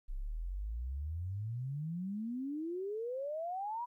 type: exponential sweep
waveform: sine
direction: up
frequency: 30.87 to 987.8 Hz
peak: -36 dBFS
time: 0.08-3.86 s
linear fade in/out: 20 ms
effects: 13-bit